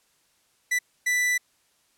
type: tone bursts at uneven times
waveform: 45% pulse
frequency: 1980 Hz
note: B6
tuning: 4 cents sharp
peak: -21 dBFS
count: 2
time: 0.71-0.79 / 1.06-1.38 s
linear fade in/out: 10 ms
effects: white hiss -66 dBFS RMS until 1.97 s + low-pass 11000 Hz 12 dB/octave